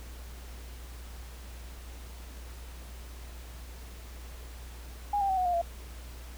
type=tone with pitch steps; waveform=sine; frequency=819 / 789.7 / 761.5 / 734.3 / 708.1 / 682.8 Hz; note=G#5 / G5 / F#5 / F#5 / F5 / F5; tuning=-24 / +13 / +50 / -13 / +24 / -39 cents; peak=-25 dBFS; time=5.13-5.616 s; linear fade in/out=5 ms; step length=81 ms; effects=added 60 Hz sine -42 dBFS peak until 6.37 s + pink hiss -51 dBFS RMS until 6.37 s